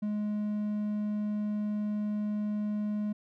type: tone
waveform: triangle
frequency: 209.6 Hz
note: G#3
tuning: 16 cents sharp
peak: -27 dBFS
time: 0.02-3.13 s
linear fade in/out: 10 ms
effects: none